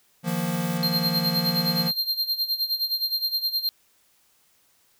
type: chord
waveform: square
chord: Eb suspended second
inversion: none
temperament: equal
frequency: 155.56 / 174.61 / 233.1 Hz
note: Eb3 / F3 / Bb3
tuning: 0 / 0 / 0 cents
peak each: -32 / -27 / -32 dBFS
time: 0.23-1.92 s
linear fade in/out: 50 ms
type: noise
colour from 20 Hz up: blue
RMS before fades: -39 dBFS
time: 0.27-0.78 s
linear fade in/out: 10 ms
type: tone with tremolo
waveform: square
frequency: 4186 Hz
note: C8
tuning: in tune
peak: -21 dBFS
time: 0.83-3.69 s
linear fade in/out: 0 ms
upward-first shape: sine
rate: 9.6 Hz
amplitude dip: 80%
effects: white hiss -63 dBFS RMS until 4.99 s